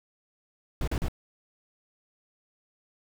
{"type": "noise bursts", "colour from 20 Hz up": "brown", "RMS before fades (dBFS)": -28, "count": 3, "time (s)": [0.81, 1.084], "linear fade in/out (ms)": 2, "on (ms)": 66, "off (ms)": 38, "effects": []}